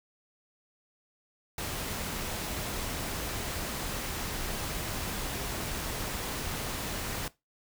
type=noise; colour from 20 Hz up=pink; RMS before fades=-35 dBFS; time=1.58-7.28 s; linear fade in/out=2 ms; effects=noise-tail reverb RT60 0.2 s tail -18 dB re dry